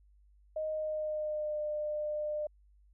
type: tone with pitch glide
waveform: sine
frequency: 622.3 to 601.8 Hz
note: D#5 to D5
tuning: 0 to +42 cents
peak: -32 dBFS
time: 0.56-2.47 s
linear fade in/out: 5 ms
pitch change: -58 cents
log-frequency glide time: 0.67-1.61 s
effects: added 50 Hz sine -60 dBFS peak until 2.93 s